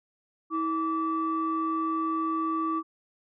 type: tone pair together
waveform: sine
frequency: 322.3 / 1157.2 Hz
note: E4 / D6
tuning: -39 / -26 cents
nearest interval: octave + minor seventh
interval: 2213 cents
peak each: -28 / -27 dBFS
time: 0.5-2.83 s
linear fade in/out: 50 ms
effects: tanh soft clip ceiling -19 dBFS